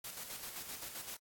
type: noise with tremolo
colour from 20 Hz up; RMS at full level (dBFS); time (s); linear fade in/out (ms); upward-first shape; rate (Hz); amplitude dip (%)
white; -44; 0.04-1.17; 5; square; 7.7; 45
effects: AAC 64 kbps